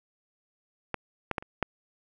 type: clicks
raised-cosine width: 0.5 ms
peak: -14 / -13 / -14 / -28 / -10 dBFS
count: 5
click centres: 0.943 / 1.313 / 1.382 / 1.425 / 1.627 s
effects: none